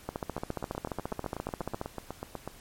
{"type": "two click trains", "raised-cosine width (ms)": 1, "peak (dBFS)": [-18, -21], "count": [26, 18], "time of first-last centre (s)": [[0.09, 1.814], [0.38, 2.476]], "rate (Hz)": [14.5, 8.11], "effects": ["pink hiss -53 dBFS RMS until 2.6 s", "MP3 64 kbps"]}